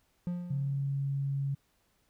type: tone with exponential decay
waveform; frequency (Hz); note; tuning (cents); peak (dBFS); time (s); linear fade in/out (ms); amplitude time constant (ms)
triangle; 176.3; F3; +17; -27; 0.27-1.1; 0; 180
type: tone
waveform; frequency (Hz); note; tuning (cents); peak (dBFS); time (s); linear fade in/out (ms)
sine; 138.59; C#3; 0; -29; 0.5-1.55; 10
effects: pink hiss -72 dBFS RMS until 2.09 s